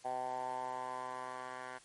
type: tone with band-pass filter sweep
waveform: 10% pulse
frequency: 127.4 Hz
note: C3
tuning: 46 cents flat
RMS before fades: -41 dBFS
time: 0.04-1.79 s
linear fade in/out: 20 ms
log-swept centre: 770 to 1300 Hz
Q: 5.6
effects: white hiss -61 dBFS RMS until 1.84 s + MP3 48 kbps